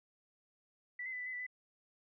sine tone with pitch steps, 1968 / 2056 / 1997 / 1982 / 2025 / 1972 / 2003 Hz, B6 / C7 / B6 / B6 / B6 / B6 / B6, -7 / -31 / +19 / +6 / +43 / -3 / +24 cents, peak -39 dBFS, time 0.99-1.466 s, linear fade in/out 5 ms, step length 68 ms, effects none

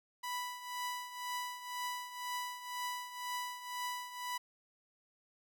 sawtooth tone with tremolo, 987.8 Hz, B5, in tune, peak -32 dBFS, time 0.23-4.38 s, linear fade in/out 10 ms, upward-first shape triangle, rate 2 Hz, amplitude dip 75%, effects none

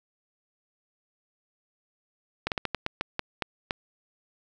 slowing click train, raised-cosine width 0.3 ms, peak -11 dBFS, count 10, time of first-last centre 2.47-3.709 s, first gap 48 ms, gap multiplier 1.25, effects none

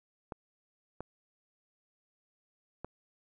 clicks, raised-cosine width 1 ms, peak -25 dBFS, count 3, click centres 0.322 / 1.006 / 2.846 s, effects none

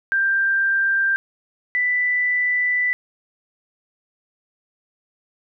sine tone pair in turn, 1582 / 1983.4 Hz, G6 / B6, +15 / +7 cents, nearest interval major third, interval 392 cents, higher second, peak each -16 / -17 dBFS, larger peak first, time 0.12-1.16 / 1.75-2.93 s, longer second, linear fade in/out 0 ms, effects none

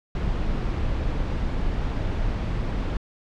brown noise, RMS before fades -25 dBFS, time 0.15-2.97 s, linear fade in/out 2 ms, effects low-pass 4000 Hz 12 dB/octave

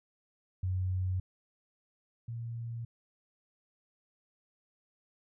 sine tone pair in turn, 92.5 / 116.54 Hz, F#2 / A#2, 0 / 0 cents, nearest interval major third, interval 400 cents, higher second, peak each -29 / -36 dBFS, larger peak first, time 0.63-1.2 / 2.28-2.85 s, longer neither, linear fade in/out 5 ms, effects none

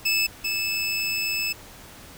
25% pulse tone pair in turn, 2616 / 2616 Hz, E7 / E7, -14 / -14 cents, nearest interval unison, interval 0 cents, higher neither, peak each -16 / -20 dBFS, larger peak first, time 0.05-0.27 / 0.44-1.53 s, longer second, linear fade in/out 10 ms, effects pink hiss -45 dBFS RMS until 2.17 s

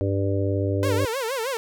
harmonic tone, 98.5 Hz, G2, 9 cents sharp, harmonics 1 / 3 / 4 / 5 / 6, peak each -23 / -28 / -29 / -30 / -31 dBFS, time 0.01-1.05 s, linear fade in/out 0 ms
sawtooth tone with vibrato, 493.9 Hz, B4, in tune, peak -21 dBFS, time 0.83-1.57 s, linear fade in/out 0 ms, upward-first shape sine, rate 6.4 Hz, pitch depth 200 cents each way
effects none

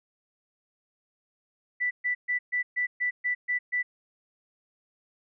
sine tone bursts, 1975.5 Hz, B6, in tune, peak -24 dBFS, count 9, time 1.8-3.83 s, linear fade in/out 20 ms, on 110 ms, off 130 ms, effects none

